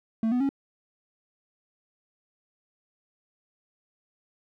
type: tone with pitch steps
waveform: triangle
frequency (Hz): 223.5 / 248 / 275.2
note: A3 / B3 / C#4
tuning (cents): +27 / +7 / -12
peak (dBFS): -20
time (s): 0.23-0.491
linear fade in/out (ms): 2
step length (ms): 87
effects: none